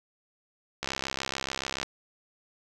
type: click train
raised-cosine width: 0.2 ms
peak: -13 dBFS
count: 68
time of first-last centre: 0.83-1.83 s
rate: 67 Hz
effects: none